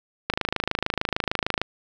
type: click train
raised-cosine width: 0.3 ms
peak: -6 dBFS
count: 36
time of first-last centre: 0.3-1.616 s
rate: 26.6 Hz
effects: none